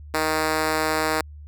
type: tone with high-pass filter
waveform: 5% pulse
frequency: 156.6 Hz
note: D#3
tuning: 11 cents sharp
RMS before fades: -23 dBFS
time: 0.14-1.21 s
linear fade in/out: 2 ms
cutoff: 330 Hz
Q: 1.1
effects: added 74 Hz sine -38 dBFS peak until 1.47 s